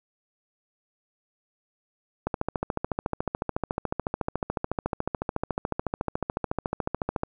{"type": "click train", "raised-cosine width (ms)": 1, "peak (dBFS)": -12, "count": 70, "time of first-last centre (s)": [2.27, 7.234], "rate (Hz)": 13.9, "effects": []}